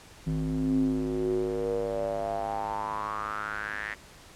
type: tone with band-pass filter sweep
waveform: square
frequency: 52.5 Hz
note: G#1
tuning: 19 cents sharp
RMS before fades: -30 dBFS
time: 0.26-3.95 s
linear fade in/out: 20 ms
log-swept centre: 190 to 1900 Hz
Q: 6.8
effects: pink hiss -51 dBFS RMS until 4.35 s + low-pass 10000 Hz 12 dB/octave